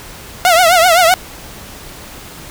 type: tone with vibrato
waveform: sawtooth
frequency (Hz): 694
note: F5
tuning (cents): -11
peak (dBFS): -3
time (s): 0.45-1.14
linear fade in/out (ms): 0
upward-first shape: triangle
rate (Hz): 7.8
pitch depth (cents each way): 150
effects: pink hiss -33 dBFS RMS until 2.5 s